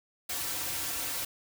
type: noise with comb filter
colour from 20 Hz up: white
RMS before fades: -34 dBFS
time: 0.29-1.25 s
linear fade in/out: 5 ms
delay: 4.8 ms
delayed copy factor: -0.7
effects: none